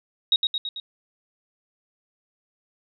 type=tone with echo; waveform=sine; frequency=3784 Hz; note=A#7; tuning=25 cents sharp; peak=-15 dBFS; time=0.32-0.36 s; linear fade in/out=2 ms; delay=110 ms; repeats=4; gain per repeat=-4 dB; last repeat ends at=0.8 s; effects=none